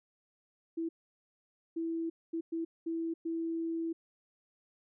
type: tone bursts at uneven times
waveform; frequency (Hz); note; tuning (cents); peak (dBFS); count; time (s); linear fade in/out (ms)
sine; 329.6; E4; 0; -32; 6; 0.77-0.89 / 1.76-2.1 / 2.33-2.41 / 2.52-2.65 / 2.86-3.14 / 3.25-3.93; 10
effects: none